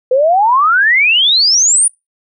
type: exponential sweep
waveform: sine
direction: up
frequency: 493.9 to 9710 Hz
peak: -7 dBFS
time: 0.11-1.88 s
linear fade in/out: 5 ms
effects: noise-tail reverb RT60 0.2 s tail -24 dB re dry